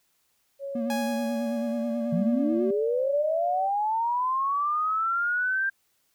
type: tone with pitch glide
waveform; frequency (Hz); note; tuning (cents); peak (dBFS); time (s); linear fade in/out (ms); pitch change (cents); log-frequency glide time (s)
sine; 554.4 to 583.6; C#5 to D5; 0 to -11; -31; 0.59-3.7; 50; +89; 0.79-1.87
type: tone with vibrato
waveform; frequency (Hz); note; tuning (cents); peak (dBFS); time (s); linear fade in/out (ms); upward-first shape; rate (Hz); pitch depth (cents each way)
triangle; 233.1; A#3; 0; -25; 0.75-2.71; 5; sine; 9.2; 52
type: tone with exponential decay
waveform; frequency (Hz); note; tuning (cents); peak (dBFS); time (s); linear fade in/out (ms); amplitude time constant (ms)
sawtooth; 830.6; G#5; 0; -25; 0.9-2.65; 1; 380
type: linear sweep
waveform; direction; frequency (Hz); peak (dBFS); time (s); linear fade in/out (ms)
sine; up; 160 to 1594; -23; 2.12-5.7; 10
effects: white hiss -70 dBFS RMS until 6.14 s